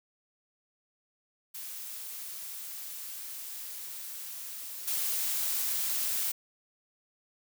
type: noise with level steps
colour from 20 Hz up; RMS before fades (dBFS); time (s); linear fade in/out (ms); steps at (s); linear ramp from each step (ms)
blue; -41 / -31; 1.54-6.32; 10; 4.87; 10
effects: none